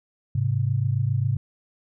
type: tone pair together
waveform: sine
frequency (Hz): 105.2 / 132.62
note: G#2 / C3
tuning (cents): +23 / +24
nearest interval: major third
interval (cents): 401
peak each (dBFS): -23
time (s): 0.35-1.37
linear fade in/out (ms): 5
effects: none